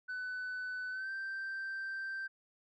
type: tone with pitch glide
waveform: sine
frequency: 1500 to 1565.5 Hz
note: F#6 to G6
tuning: +23 to -3 cents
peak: -35 dBFS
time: 0.08-2.28 s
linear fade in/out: 20 ms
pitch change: +74 cents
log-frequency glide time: 0.89-1.11 s
effects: tanh soft clip ceiling -36 dBFS